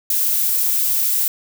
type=noise; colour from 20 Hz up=violet; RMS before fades=-18 dBFS; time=0.1-1.28 s; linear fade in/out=2 ms; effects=none